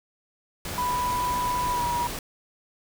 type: noise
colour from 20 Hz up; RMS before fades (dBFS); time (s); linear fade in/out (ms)
pink; -33; 0.65-2.19; 2
type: tone with pitch glide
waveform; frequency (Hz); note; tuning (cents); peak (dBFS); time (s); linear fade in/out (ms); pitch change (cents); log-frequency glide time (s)
sine; 987.8 to 962.5; B5 to B5; 0 to -45; -24; 0.78-2.07; 0; -45; 1.71-1.84
effects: none